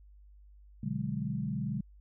sine chord, G# half-diminished seventh, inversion first, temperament equal, 123.47 / 146.83 / 185 / 207.7 Hz, B2 / D3 / F#3 / G#3, 0 / 0 / 0 / 0 cents, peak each -38 / -36 / -38 / -36 dBFS, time 0.83-1.81 s, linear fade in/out 5 ms, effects added 50 Hz sine -53 dBFS peak until 2 s

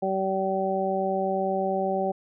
harmonic tone, 191.6 Hz, G3, 39 cents flat, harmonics 1 / 2 / 3 / 4, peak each -31 / -29 / -28 / -28 dBFS, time 0.02-2.12 s, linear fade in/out 10 ms, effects none

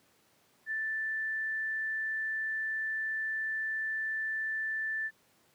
sine tone, 1763 Hz, A6, 3 cents sharp, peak -31 dBFS, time 0.66-5.11 s, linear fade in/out 50 ms, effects pink hiss -67 dBFS RMS until 5.54 s + high-pass 150 Hz 12 dB/octave

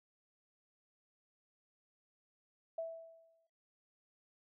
sine tone with exponential decay, 657 Hz, E5, 6 cents flat, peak -35 dBFS, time 2.78-3.47 s, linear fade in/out 5 ms, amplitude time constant 150 ms, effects noise-tail reverb RT60 0.5 s tail -22 dB re dry

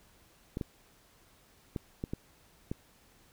clicks, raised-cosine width 3 ms, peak -21 dBFS, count 6, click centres 0.571 / 0.612 / 1.762 / 2.039 / 2.135 / 2.715 s, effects pink hiss -63 dBFS RMS until 3.32 s

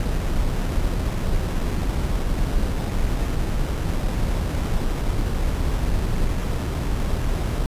brown noise with sample-and-hold, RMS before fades -22 dBFS, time 0-7.66 s, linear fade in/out 2 ms, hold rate 4410 Hz, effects resampled to 32000 Hz

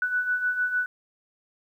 sine beating tone pair, 1480 / 1486.6 Hz, F#6 / F#6, 0 / +8 cents, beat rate 6.6 Hz, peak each -31 / -24 dBFS, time 0.02-0.86 s, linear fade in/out 2 ms, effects 10-bit

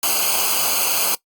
white noise with comb filter, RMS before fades -19 dBFS, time 0.03-1.15 s, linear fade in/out 2 ms, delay 0.54 ms, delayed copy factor -0.9, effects noise-tail reverb RT60 0.1 s tail -20 dB re dry + Opus 48 kbps

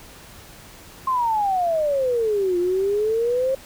sine exponential two-way sweep, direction down then up, 1070 to 348 to 539 Hz, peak -18 dBFS, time 1.07-3.55 s, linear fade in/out 5 ms, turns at 2.58 s, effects pink hiss -44 dBFS RMS until 3.65 s

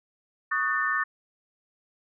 sine chord, D# half-diminished seventh, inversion third, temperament just, 1120.1 / 1244.5 / 1493.4 / 1792.1 Hz, C#6 / D#6 / F#6 / A6, +18 / 0 / +16 / +31 cents, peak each -31 / -30 / -32 / -26 dBFS, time 0.51-1.04 s, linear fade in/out 10 ms, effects none

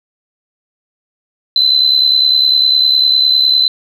sine tone with amplitude modulation, 4038 Hz, B7, 38 cents sharp, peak -4 dBFS, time 1.56-3.68 s, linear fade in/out 2 ms, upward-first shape sine, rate 69.9 Hz, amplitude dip 65%, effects tanh soft clip ceiling 0 dBFS

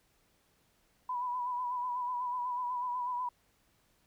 sine tone with vibrato, 987.8 Hz, B5, in tune, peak -32 dBFS, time 1.09-3.29 s, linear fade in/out 5 ms, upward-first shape sine, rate 8.1 Hz, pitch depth 42 cents each way, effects pink hiss -71 dBFS RMS until 4.06 s

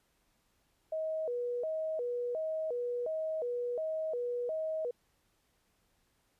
sine tone with vibrato, 554.4 Hz, C#5, in tune, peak -32 dBFS, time 0.92-4.91 s, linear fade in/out 5 ms, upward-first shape square, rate 1.4 Hz, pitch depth 230 cents each way, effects pink hiss -74 dBFS RMS until 6.39 s + resampled to 32000 Hz

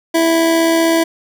25% pulse tone with amplitude modulation, 329.6 Hz, E4, in tune, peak -6 dBFS, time 0.14-1.04 s, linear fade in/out 10 ms, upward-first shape sine, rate 75.9 Hz, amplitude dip 25%, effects none

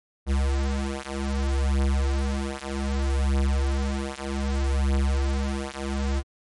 square beating tone pair, 67.9 / 68.54 Hz, C#2 / C#2, -35 / -19 cents, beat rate 0.64 Hz, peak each -26 dBFS, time 0.26-6.23 s, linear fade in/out 50 ms, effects MP3 48 kbps

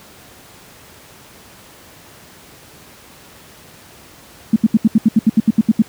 sine tone bursts, 220 Hz, A3, in tune, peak -6 dBFS, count 13, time 4.53-5.821 s, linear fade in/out 5 ms, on 31 ms, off 74 ms, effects pink hiss -42 dBFS RMS until 5.88 s + high-pass 80 Hz 12 dB/octave

